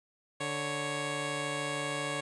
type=tone pair together; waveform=10% pulse; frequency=146.84 / 554.4 Hz; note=D3 / C#5; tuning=0 / 0 cents; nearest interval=octave + major seventh; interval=2300 cents; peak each=-28 / -26 dBFS; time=0.4-2.21 s; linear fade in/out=10 ms; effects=resampled to 24000 Hz